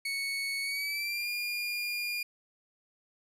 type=tone with pitch glide; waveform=30% pulse; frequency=2217 to 2418 Hz; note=C#7 to D7; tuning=0 to +50 cents; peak=-29 dBFS; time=0.05-2.23 s; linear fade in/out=5 ms; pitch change=+150 cents; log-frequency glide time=0.62-1.29 s; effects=resampled to 32000 Hz